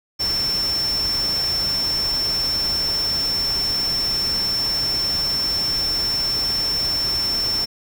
sine tone in noise, 5390 Hz, E8, 38 cents sharp, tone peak -19 dBFS, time 0.19-7.66 s, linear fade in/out 20 ms, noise pink, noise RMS -31 dBFS, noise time 0.19-7.66 s, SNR +9 dB, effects none

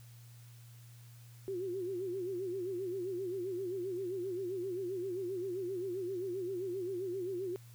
sine tone with vibrato, 370 Hz, F#4, in tune, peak -35 dBFS, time 1.48-7.56 s, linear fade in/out 0 ms, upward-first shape sine, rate 7.6 Hz, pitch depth 110 cents each way, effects added 118 Hz sine -52 dBFS peak until 7.74 s + white hiss -63 dBFS RMS until 7.74 s

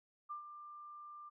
sine tone with ADSR envelope, 1190 Hz, D6, 22 cents sharp, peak -40 dBFS, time 0.29-1.3 s, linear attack 21 ms, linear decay 110 ms, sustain -9 dB, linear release 19 ms, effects none

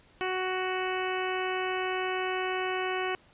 harmonic tone, 371.6 Hz, F#4, 7 cents sharp, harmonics 1 / 2 / 3 / 4 / 5 / 6 / 7 / 8, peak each -32 / -35 / -37 / -38 / -39 / -40 / -40 / -41 dBFS, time 0.21-3.15 s, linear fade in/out 0 ms, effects pink hiss -60 dBFS RMS until 3.33 s + resampled to 8000 Hz

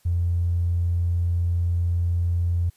triangle tone with tanh clipping, 86.4 Hz, F2, 18 cents flat, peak -19 dBFS, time 0.05-2.7 s, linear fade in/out 10 ms, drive 2 dB, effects white hiss -62 dBFS RMS until 2.76 s + resampled to 32000 Hz

